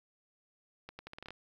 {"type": "accelerating click train", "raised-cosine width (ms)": 0.3, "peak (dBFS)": -29, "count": 9, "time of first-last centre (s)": [0.89, 1.306], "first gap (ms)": 100, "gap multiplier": 0.8, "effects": ["10-bit"]}